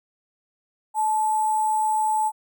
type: tone with sample-and-hold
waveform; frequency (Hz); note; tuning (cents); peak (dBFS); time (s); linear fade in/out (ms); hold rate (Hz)
sine; 866; A5; -28; -19; 0.94-2.32; 50; 8820
effects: none